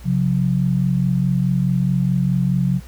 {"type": "tone pair together", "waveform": "sine", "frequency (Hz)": [135.6, 180.33], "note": ["C#3", "F#3"], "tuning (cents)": [-38, -44], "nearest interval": "perfect fourth", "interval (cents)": 494, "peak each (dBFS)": -18, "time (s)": [0.04, 2.81], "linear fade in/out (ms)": 50, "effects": ["added 60 Hz sine -36 dBFS peak until 2.87 s", "pink hiss -47 dBFS RMS until 2.87 s"]}